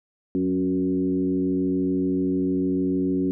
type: tone with frequency modulation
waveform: sine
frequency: 276.8 Hz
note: C#4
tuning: 2 cents flat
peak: -20 dBFS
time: 0.35-3.31 s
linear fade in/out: 0 ms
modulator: 93.2 Hz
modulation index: 1
effects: none